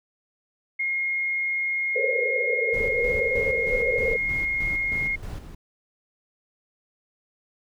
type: tone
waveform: sine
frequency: 2145 Hz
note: C7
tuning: 42 cents sharp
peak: -23 dBFS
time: 0.79-5.16 s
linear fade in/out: 10 ms
type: band-pass noise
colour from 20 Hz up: pink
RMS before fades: -27 dBFS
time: 1.95-4.17 s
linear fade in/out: 10 ms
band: 450 to 530 Hz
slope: 96 dB/octave
type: noise with tremolo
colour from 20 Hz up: brown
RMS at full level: -33 dBFS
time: 2.73-5.55 s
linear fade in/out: 10 ms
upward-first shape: square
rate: 3.2 Hz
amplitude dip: 55%
effects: none

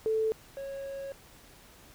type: tone pair in turn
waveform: sine / triangle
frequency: 440 / 549 Hz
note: A4 / C#5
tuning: 0 / -17 cents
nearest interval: major third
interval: 383 cents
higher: second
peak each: -25 / -34 dBFS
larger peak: first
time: 0.06-0.32 / 0.57-1.12 s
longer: second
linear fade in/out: 0 ms
effects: pink hiss -55 dBFS RMS until 1.94 s

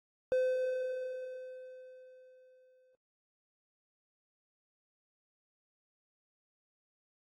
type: tone with exponential decay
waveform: triangle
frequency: 512 Hz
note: C5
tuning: 38 cents flat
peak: -24 dBFS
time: 0.32-2.95 s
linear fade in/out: 0 ms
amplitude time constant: 570 ms
effects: AAC 32 kbps

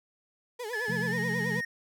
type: tone with vibrato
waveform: 35% pulse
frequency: 455.9 Hz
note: A#4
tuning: 39 cents flat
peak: -33 dBFS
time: 0.59-1.61 s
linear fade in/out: 10 ms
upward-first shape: sine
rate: 9.3 Hz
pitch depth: 160 cents each way
type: tone with pitch glide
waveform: triangle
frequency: 1725 to 1859.5 Hz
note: A6 to A#6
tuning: -35 to -5 cents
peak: -29 dBFS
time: 0.73-1.65 s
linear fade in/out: 5 ms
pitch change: +130 cents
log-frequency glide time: 1.07-1.17 s
type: chord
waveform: sine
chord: F major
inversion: second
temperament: equal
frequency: 130.81 / 174.61 / 220 Hz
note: C3 / F3 / A3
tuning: 0 / 0 / 0 cents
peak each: -36 / -33 / -36 dBFS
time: 0.88-1.61 s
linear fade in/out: 10 ms
effects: none

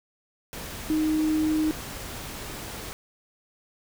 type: tone in noise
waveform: sine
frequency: 310.7 Hz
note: D#4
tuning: 2 cents flat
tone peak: -21 dBFS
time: 0.9-1.71 s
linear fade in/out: 0 ms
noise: pink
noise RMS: -37 dBFS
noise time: 0.53-2.93 s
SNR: +13 dB
effects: none

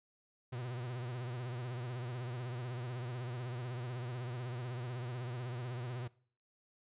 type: tone with vibrato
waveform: 45% pulse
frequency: 123.1 Hz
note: B2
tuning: 5 cents flat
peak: -39 dBFS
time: 0.52-6.08 s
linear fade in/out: 10 ms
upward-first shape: triangle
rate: 16 Hz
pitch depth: 110 cents each way
effects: noise-tail reverb RT60 0.5 s tail -22 dB re dry + resampled to 8000 Hz

